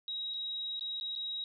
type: tone with dropouts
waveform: sine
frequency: 3820 Hz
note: A#7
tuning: 42 cents sharp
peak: -35 dBFS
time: 0.08-1.44 s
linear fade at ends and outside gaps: 1 ms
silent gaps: 0.338-0.342 / 0.795-0.809 / 1-1.01 / 1.153-1.16 s
effects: none